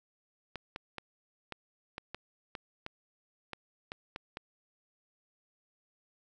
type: clicks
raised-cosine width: 0.3 ms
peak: -23 dBFS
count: 12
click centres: 0.557 / 0.761 / 0.983 / 1.523 / 1.981 / 2.146 / 2.552 / 2.864 / 3.533 / 3.919 / 4.161 / 4.371 s
effects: none